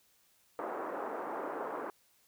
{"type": "band-pass noise", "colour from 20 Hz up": "pink", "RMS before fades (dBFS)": -39, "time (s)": [0.59, 1.9], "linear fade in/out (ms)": 0, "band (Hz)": [330, 1300], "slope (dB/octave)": 24, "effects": ["white hiss -69 dBFS RMS until 2.27 s"]}